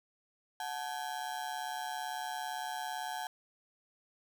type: ring-modulated tone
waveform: 35% pulse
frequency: 801 Hz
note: G5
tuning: 37 cents sharp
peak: -32 dBFS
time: 0.6-3.27 s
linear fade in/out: 2 ms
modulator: 68.9 Hz
effects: none